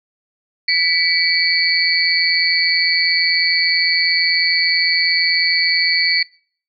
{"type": "tone cluster", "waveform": "sine", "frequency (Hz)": [1981, 2283, 4369, 4538], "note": ["B6", "D7", "C#8", "C#8"], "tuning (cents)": [5, -50, -26, 40], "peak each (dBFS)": -19, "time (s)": [0.68, 6.23], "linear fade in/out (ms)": 5, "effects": ["noise-tail reverb RT60 0.5 s tail -24 dB re dry"]}